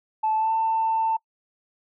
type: tone with pitch glide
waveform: sine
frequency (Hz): 872 to 892.9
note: A5 to A5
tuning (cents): -16 to +25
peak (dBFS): -19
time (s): 0.23-1.17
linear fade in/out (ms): 10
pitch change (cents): +41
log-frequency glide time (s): 0.36-0.52
effects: noise-tail reverb RT60 0.1 s tail -25 dB re dry + tanh soft clip ceiling -15 dBFS